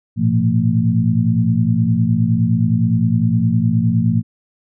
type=tone cluster; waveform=sine; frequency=110.2 / 119.9 / 172.2 / 226.5 Hz; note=A2 / A#2 / F3 / A#3; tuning=+3 / +49 / -24 / -50 cents; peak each=-18 dBFS; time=0.16-4.23 s; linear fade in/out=50 ms; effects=none